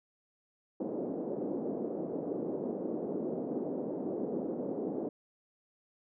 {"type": "band-pass noise", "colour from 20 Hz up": "pink", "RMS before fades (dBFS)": -36, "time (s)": [0.8, 5.09], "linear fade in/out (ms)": 5, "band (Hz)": [230, 530], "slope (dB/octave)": 24, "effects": []}